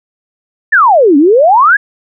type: exponential two-way sweep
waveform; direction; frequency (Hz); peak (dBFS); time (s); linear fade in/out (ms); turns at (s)
sine; down then up; 1843 to 271.3 to 1730; -3; 0.72-1.77; 10; 1.17
effects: none